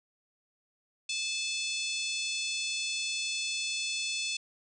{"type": "harmonic tone", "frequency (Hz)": 869, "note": "A5", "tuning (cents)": -22, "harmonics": [3, 4, 5, 6, 7, 8, 9, 10], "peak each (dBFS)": [-35, -37, -39, -41, -42, -43, -44, -45], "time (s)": [1.09, 4.37], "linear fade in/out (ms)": 5, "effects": []}